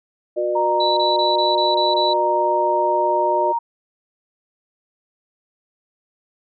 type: harmonic tone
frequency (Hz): 120.9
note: B2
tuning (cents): -36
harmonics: 3 / 4 / 5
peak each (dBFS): -23 / -30 / -20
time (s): 0.36-3.53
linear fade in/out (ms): 20
type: tone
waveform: sine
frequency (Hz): 932.3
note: A#5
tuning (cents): 0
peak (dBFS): -18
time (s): 0.55-3.59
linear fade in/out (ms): 10
type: tone bursts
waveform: sine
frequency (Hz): 3951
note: B7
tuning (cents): 0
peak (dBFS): -21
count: 7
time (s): 0.8-2.134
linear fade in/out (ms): 5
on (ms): 170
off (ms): 24
effects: none